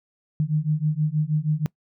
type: beating tone pair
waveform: sine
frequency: 149.8 / 156.1 Hz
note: D3 / D#3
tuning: +35 / +6 cents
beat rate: 6.3 Hz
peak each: -23 dBFS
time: 0.4-1.66 s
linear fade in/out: 0 ms
effects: noise-tail reverb RT60 0.1 s tail -23 dB re dry